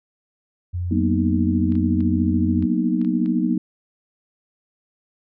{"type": "tone with pitch glide", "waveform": "sine", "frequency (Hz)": [88.7, 87.88], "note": ["F2", "F2"], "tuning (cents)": [27, 11], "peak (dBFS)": -22, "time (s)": [0.73, 2.66], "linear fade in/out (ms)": 20, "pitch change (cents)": -16, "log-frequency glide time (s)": [0.84, 1.54]}
{"type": "chord", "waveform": "sine", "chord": "B major seventh", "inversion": "second", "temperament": "equal", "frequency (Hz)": [185, 233.1, 246.9, 311.1], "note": ["F#3", "A#3", "B3", "D#4"], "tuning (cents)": [0, 0, 0, 0], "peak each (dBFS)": -23, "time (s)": [0.91, 3.58], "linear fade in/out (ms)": 5}
{"type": "clicks", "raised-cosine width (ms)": 0.3, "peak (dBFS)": -29, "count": 7, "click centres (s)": [1.722, 1.754, 2.006, 2.625, 3.015, 3.048, 3.26]}
{"effects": []}